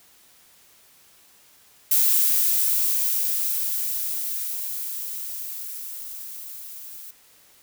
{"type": "noise with level ramp", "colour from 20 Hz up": "violet", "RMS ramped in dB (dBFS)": [-18, -40], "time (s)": [1.91, 7.11], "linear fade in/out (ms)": 5, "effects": ["white hiss -55 dBFS RMS until 7.62 s"]}